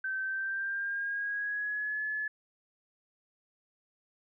sine tone with pitch glide, 1546 to 1715.4 Hz, G6 to A6, -24 to -44 cents, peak -31 dBFS, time 0.04-2.28 s, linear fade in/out 5 ms, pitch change +180 cents, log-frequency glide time 0.23-2.03 s, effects none

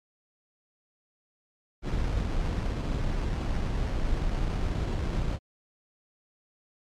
brown noise with sample-and-hold, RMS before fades -28 dBFS, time 1.82-5.39 s, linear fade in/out 50 ms, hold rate 3675 Hz, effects low-pass 6000 Hz 12 dB/octave + MP3 96 kbps

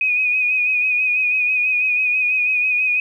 sine tone with vibrato, 2492 Hz, D#7, 2 cents sharp, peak -15 dBFS, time 0.01-3 s, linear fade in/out 2 ms, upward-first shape sine, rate 6.1 Hz, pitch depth 36 cents each way, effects 9-bit

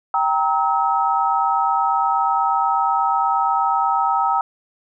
sine chord, E diminished, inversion first, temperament equal with one note detuned, 784 / 932.3 / 1286.2 Hz, G5 / Bb5 / E6, 0 / 0 / -43 cents, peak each -20 dBFS, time 0.14-4.41 s, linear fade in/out 2 ms, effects none

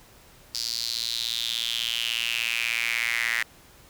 square tone with high-pass filter sweep, 58.27 Hz, A#1, in tune, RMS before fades -28 dBFS, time 0.54-3.43 s, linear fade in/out 5 ms, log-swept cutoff 4800 to 1900 Hz, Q 5.7, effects pink hiss -53 dBFS RMS until 3.89 s

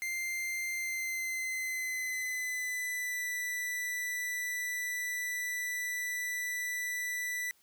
45% pulse tone with pitch glide, 2093 to 1975.5 Hz, C7 to B6, 0 to 0 cents, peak -33 dBFS, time 0.02-7.51 s, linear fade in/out 0 ms, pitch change -100 cents, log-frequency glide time 0.72-3.27 s, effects white hiss -67 dBFS RMS until 7.62 s

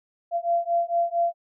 sine beating tone pair, 683 / 687.4 Hz, F5 / F5, -39 / -28 cents, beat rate 4.4 Hz, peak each -24 dBFS, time 0.31-1.34 s, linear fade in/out 50 ms, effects none

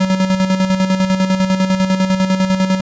square tone with tremolo, 188.6 Hz, F#3, 33 cents sharp, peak -11 dBFS, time 0-2.81 s, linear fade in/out 10 ms, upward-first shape square, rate 10 Hz, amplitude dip 55%, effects resampled to 16000 Hz

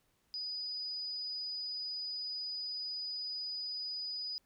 sine tone, 4959 Hz, D#8, 7 cents flat, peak -37 dBFS, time 0.34-4.38 s, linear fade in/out 0 ms, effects pink hiss -75 dBFS RMS until 4.45 s

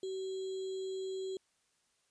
sine tone with sample-and-hold, 380 Hz, F#4, 46 cents sharp, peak -36 dBFS, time 0.03-1.37 s, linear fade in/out 2 ms, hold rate 3675 Hz, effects white hiss -75 dBFS RMS until 2.1 s + resampled to 22050 Hz

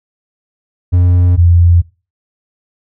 triangle / sine tone pair in turn, 89 / 86.32 Hz, F2 / F2, +33 / -20 cents, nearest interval minor second, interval 53 cents, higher first, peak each -4 dBFS, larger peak neither, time 0.92-1.37 / 1.37-1.82 s, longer neither, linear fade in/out 20 ms, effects noise-tail reverb RT60 0.3 s tail -21 dB re dry

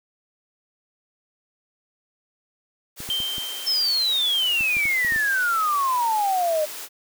white high-pass noise, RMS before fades -35 dBFS, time 2.96-6.89 s, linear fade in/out 50 ms, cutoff 290 Hz, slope 24 dB/octave
clicks, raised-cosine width 3 ms, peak -25 dBFS, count 10, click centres 3.004 / 3.09 / 3.203 / 3.382 / 4.608 / 4.768 / 4.855 / 5.048 / 5.122 / 5.161 s
sine tone with exponential decay, 3136 Hz, G7, in tune, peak -21 dBFS, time 3.1-4.81 s, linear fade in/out 1 ms, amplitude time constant 370 ms
sine exponential sweep, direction down, 5350 to 597 Hz, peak -19 dBFS, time 3.66-6.66 s, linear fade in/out 20 ms
effects none

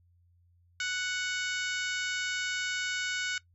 harmonic tone with a mistuned harmonic, 740 Hz, F#5, in tune, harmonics 2 / 3 / 4 / 5 / 6 / 7 / 8 / 9 / 10, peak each -33 / -37 / -39 / -41 / -43 / -44 / -45 / -46 / -47 dBFS, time 0.8-3.38 s, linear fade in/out 2 ms, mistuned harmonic 10, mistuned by -15 cents, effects noise-tail reverb RT60 0.1 s tail -19 dB re dry + added 87 Hz sine -62 dBFS peak until 3.54 s

